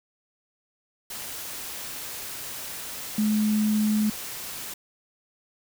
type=tone in noise; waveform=sine; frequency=213.3 Hz; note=G#3; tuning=46 cents sharp; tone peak=-20 dBFS; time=3.18-4.1 s; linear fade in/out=5 ms; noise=white; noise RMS=-36 dBFS; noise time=1.1-4.74 s; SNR=+13 dB; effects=none